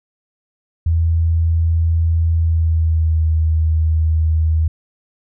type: tone with pitch glide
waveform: sine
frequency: 82.41 to 79.6 Hz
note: E2 to D#2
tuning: 0 to +40 cents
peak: -12 dBFS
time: 0.86-4.68 s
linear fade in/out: 5 ms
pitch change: -60 cents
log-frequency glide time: 2.33-3.26 s
effects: none